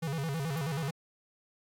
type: tone with vibrato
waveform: square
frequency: 150.4 Hz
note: D3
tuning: 42 cents sharp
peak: -32 dBFS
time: 0.02-0.91 s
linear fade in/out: 10 ms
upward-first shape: square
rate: 9.3 Hz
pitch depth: 150 cents each way
type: noise with exponential decay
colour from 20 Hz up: violet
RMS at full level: -43 dBFS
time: 0.57-0.65 s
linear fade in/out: 1 ms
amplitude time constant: 17 ms
effects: AAC 48 kbps